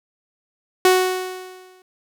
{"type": "tone with exponential decay", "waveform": "sawtooth", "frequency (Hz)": 370, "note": "F#4", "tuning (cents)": 0, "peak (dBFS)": -6, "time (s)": [0.85, 1.82], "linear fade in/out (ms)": 2, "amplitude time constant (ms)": 210, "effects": []}